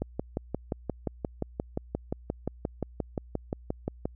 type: click train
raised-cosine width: 2 ms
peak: -16 dBFS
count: 24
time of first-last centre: 0.02-4.055 s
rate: 5.7 Hz
effects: added 60 Hz sine -47 dBFS peak until 4.15 s